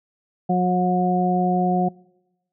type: harmonic tone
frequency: 181.1 Hz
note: F#3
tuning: 37 cents flat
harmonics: 1 / 2 / 3 / 4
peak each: -19 / -26 / -30 / -21 dBFS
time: 0.49-1.89 s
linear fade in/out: 10 ms
effects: noise-tail reverb RT60 1.0 s tail -25 dB re dry